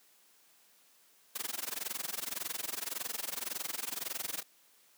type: noise with amplitude modulation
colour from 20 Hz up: white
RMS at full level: -35 dBFS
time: 1.35-4.43 s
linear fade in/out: 10 ms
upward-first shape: sine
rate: 21.8 Hz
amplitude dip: 95%
effects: white hiss -65 dBFS RMS until 4.97 s + high-pass 200 Hz 12 dB/octave